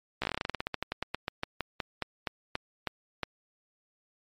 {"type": "slowing click train", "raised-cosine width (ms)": 0.3, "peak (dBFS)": -14, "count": 28, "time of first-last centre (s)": [0.22, 3.233], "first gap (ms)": 15, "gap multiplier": 1.13, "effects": ["MP3 64 kbps"]}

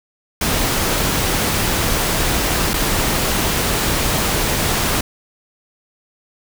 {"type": "noise with dropouts", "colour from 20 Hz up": "pink", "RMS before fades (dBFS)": -18, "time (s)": [0.41, 5.01], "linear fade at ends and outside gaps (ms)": 5, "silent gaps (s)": [2.735, 2.739], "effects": []}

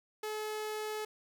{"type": "tone", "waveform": "sawtooth", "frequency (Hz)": 428.5, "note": "A4", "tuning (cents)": -46, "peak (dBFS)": -32, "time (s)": [0.23, 1.05], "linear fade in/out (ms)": 5, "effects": []}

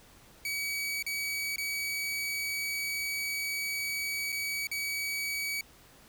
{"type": "tone with dropouts", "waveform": "sawtooth", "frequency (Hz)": 2271, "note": "C#7", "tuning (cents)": 41, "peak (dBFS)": -28, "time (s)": [0.45, 5.61], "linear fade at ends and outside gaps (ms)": 2, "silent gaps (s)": [[1.026, 1.064], [1.56, 1.581], [4.321, 4.325], [4.671, 4.714]], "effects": ["pink hiss -57 dBFS RMS until 6.08 s"]}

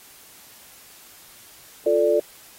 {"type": "chord", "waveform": "sine", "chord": "D minor", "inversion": "first", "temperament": "equal", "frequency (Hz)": [349.2, 440, 587.3], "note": ["F4", "A4", "D5"], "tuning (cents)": [0, 0, 0], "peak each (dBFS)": [-23, -20, -19], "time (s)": [1.86, 2.2], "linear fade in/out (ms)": 5, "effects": ["white hiss -48 dBFS RMS until 2.58 s", "AAC 48 kbps"]}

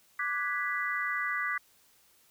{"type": "chord", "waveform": "sine", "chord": "G# half-diminished seventh", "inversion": "second", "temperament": "equal", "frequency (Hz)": [1174.7, 1480, 1661.2, 1975.5], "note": ["D6", "F#6", "G#6", "B6"], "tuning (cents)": [0, 0, 0, 0], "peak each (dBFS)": [-35, -37, -37, -32], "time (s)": [0.19, 1.58], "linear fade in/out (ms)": 5, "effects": ["white hiss -64 dBFS RMS until 2.3 s"]}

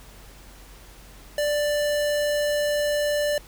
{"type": "tone", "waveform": "square", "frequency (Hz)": 589, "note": "D5", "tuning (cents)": 5, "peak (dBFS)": -22, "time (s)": [1.38, 3.38], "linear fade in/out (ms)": 2, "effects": ["added 46 Hz sine -46 dBFS peak until 3.47 s", "pink hiss -49 dBFS RMS until 3.47 s"]}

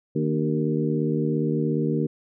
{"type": "harmonic tone with a mistuned harmonic", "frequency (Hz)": 77.2, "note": "D#2", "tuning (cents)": -13, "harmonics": [2, 3, 4, 5, 6], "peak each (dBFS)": [-25, -27, -28, -29, -30], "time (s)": [0.15, 2.07], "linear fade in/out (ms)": 10, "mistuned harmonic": 4, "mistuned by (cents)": -46, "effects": []}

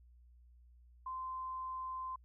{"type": "tone", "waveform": "sine", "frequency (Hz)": 1037, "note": "C6", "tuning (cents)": -16, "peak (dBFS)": -39, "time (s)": [1.06, 2.16], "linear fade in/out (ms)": 5, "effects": ["added 60 Hz sine -59 dBFS peak until 2.24 s"]}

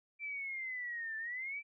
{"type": "linear two-way sweep", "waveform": "sine", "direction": "down then up", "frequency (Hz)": [2349, 1756, 2349], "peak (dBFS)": -38, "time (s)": [0.19, 1.63], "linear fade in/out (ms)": 50, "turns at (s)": 1.17, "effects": []}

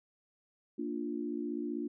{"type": "chord", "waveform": "sine", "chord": "Bb major", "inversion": "none", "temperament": "equal", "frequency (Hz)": [233.1, 293.7, 349.2], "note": ["Bb3", "D4", "F4"], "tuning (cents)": [0, 0, 0], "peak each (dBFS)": [-39, -37, -39], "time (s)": [0.78, 1.88], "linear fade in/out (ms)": 10, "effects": []}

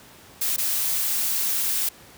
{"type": "noise with dropouts", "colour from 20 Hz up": "blue", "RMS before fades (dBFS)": -24, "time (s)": [0.41, 1.89], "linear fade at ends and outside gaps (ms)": 5, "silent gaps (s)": [0.564, 0.58], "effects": ["pink hiss -48 dBFS RMS until 2.17 s", "high-pass 80 Hz 12 dB/octave"]}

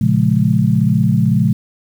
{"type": "chord", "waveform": "sine", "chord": "Bb minor seventh", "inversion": "none", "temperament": "equal with one note detuned", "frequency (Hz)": [116.54, 138.59, 174.61, 210.3], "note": ["Bb2", "Db3", "F3", "Ab3"], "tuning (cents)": [0, 0, 0, 22], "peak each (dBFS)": -16, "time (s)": [0.01, 1.53], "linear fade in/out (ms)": 5, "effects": ["7-bit"]}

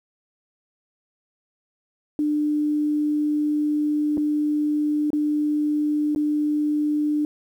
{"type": "tone with dropouts", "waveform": "sine", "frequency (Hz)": 298.7, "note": "D4", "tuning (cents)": 29, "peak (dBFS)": -19, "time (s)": [2.19, 7.25], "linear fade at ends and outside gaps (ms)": 1, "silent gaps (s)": [[4.172, 4.178], [5.104, 5.131], [6.149, 6.16]], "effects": ["9-bit"]}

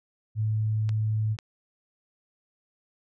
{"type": "tone", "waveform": "sine", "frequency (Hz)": 108.5, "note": "A2", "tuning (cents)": -24, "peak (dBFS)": -23, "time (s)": [0.35, 1.37], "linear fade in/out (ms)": 50}
{"type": "clicks", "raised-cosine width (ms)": 0.2, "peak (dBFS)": -23, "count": 2, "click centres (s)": [0.892, 1.388]}
{"effects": []}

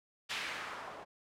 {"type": "noise with low-pass filter sweep", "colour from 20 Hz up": "blue", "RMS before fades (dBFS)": -42, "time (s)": [0.29, 1.05], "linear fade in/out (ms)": 20, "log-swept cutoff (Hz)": [2900, 720], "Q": 1.3, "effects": []}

